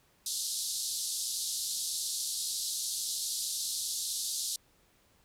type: band-pass noise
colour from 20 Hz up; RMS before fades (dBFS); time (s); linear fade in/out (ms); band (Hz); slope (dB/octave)
pink; -35; 0.26-4.56; 2; 3800 to 12000; 48
effects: pink hiss -67 dBFS RMS until 5.24 s